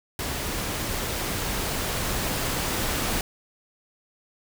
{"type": "noise with level ramp", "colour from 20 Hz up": "pink", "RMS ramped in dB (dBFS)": [-30, -26], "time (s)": [0.19, 3.21], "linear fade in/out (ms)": 2, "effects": []}